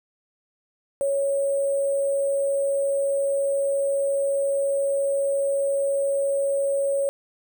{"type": "tone with sample-and-hold", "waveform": "sine", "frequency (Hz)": 554.4, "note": "C#5", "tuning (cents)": 0, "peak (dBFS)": -20, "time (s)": [1.01, 7.09], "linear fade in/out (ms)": 0, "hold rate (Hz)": 8820, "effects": []}